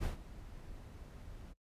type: noise with ADSR envelope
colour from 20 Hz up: brown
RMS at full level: -33 dBFS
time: 0-1.54 s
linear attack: 35 ms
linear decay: 130 ms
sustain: -17 dB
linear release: 34 ms
effects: noise-tail reverb RT60 0.1 s tail -20 dB re dry + resampled to 32000 Hz